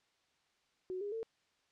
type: tone with pitch steps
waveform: sine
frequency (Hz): 370 / 408.2 / 450.3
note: F#4 / G#4 / A4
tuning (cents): 0 / -30 / +40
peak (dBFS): -37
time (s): 0.9-1.23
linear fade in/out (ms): 0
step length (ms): 110
effects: white hiss -75 dBFS RMS until 1.71 s + low-pass 5000 Hz 12 dB/octave